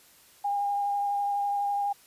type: tone with vibrato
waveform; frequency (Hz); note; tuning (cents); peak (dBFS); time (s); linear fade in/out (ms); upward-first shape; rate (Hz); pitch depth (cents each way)
sine; 809; G#5; -46; -25; 0.44-1.93; 10; triangle; 12; 15
effects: white hiss -57 dBFS RMS until 2.06 s + resampled to 32000 Hz